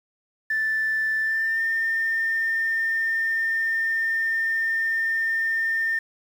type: tone with pitch glide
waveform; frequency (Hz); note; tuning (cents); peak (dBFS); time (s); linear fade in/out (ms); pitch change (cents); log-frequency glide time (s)
sine; 1761 to 1808.4; A6 to A6; +1 to +47; -20; 0.5-5.99; 5; +46; 1.21-1.6
effects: tanh soft clip ceiling -17 dBFS + 8-bit